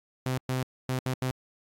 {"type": "tone bursts at uneven times", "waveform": "sawtooth", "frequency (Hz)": 128.9, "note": "C3", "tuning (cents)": -26, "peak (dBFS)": -23, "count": 5, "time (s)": [[0.26, 0.38], [0.49, 0.63], [0.89, 0.99], [1.06, 1.14], [1.22, 1.31]], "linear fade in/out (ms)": 2, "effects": ["AAC 64 kbps"]}